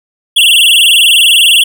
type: tone with vibrato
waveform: square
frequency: 3039 Hz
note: F#7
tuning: 46 cents sharp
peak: -4 dBFS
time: 0.36-1.64 s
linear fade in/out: 10 ms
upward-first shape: sine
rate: 20 Hz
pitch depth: 200 cents each way
effects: none